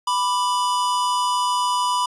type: tone pair together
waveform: square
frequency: 989 / 1176.1 Hz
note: B5 / D6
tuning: +2 / +2 cents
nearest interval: minor third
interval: 300 cents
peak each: -20 / -28 dBFS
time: 0.07-2.06 s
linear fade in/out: 5 ms
effects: resampled to 24000 Hz